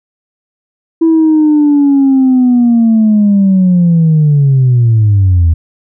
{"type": "linear sweep", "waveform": "sine", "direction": "down", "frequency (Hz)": [329.6, 79.4], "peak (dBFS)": -3, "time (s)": [1.01, 5.54], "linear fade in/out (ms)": 10, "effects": ["tanh soft clip ceiling -2 dBFS"]}